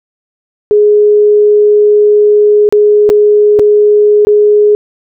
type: tone with dropouts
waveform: sine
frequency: 417.7 Hz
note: G#4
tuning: 10 cents sharp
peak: -3 dBFS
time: 0.71-4.75 s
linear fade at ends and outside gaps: 0 ms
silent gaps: 2.69-2.725 / 3.092-3.1 / 3.59-3.595 / 4.25-4.27 s
effects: none